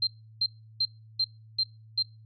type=tone bursts; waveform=sine; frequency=4151 Hz; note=C8; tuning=15 cents flat; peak=-22 dBFS; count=6; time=0.02-2.026 s; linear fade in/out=5 ms; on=51 ms; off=340 ms; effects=noise-tail reverb RT60 0.3 s tail -22 dB re dry + added 110 Hz sine -49 dBFS peak until 2.25 s